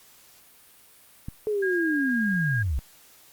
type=click; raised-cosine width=5 ms; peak=-21 dBFS; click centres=1.285 s
type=linear sweep; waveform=sine; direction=down; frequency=433.4 to 57.6 Hz; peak=-23 dBFS; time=1.47-2.79 s; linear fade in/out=0 ms
type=tone; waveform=sine; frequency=1628 Hz; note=G#6; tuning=35 cents flat; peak=-26 dBFS; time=1.62-2.63 s; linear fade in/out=10 ms
effects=white hiss -54 dBFS RMS until 3.32 s + Opus 48 kbps